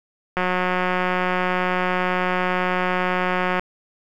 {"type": "click train", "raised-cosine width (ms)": 0.5, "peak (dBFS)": -7, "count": 588, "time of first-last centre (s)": [0.37, 3.595], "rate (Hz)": 182, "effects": ["8-bit"]}